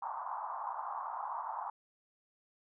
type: band-pass noise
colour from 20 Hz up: white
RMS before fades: -40 dBFS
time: 0.02-1.7 s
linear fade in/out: 5 ms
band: 780 to 1100 Hz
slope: 48 dB/octave
effects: none